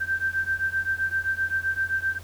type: beating tone pair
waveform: sine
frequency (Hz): 1563 / 1570.7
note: G6 / G6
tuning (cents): -6 / +3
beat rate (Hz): 7.7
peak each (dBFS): -26 / -27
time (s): 0-2.19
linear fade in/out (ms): 20
effects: added 88 Hz sine -42 dBFS peak until 2.23 s + pink hiss -49 dBFS RMS until 2.23 s